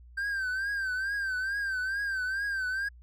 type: tone with vibrato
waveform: triangle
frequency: 1568 Hz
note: G6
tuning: in tune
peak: -27 dBFS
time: 0.17-2.89 s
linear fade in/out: 10 ms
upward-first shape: triangle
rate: 2.3 Hz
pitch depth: 100 cents each way
effects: added 60 Hz sine -49 dBFS peak until 3.02 s